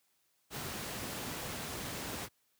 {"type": "noise", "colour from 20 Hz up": "pink", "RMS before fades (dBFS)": -40, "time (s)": [0.5, 2.29], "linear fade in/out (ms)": 50, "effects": ["white hiss -75 dBFS RMS until 2.59 s", "high-pass 80 Hz 12 dB/octave"]}